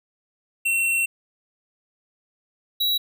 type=tone pair in turn; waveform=square; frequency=2717 / 3888 Hz; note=F7 / B7; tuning=-48 / -28 cents; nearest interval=tritone; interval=620 cents; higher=second; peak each=-20 dBFS; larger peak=neither; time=0.65-1.06 / 2.8-2.98 s; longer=first; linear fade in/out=10 ms; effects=none